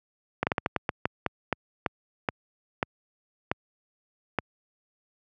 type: slowing click train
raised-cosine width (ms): 0.5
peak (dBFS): -9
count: 15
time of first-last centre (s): 0.43-4.387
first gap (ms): 39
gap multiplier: 1.27
effects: high-pass 80 Hz 12 dB/octave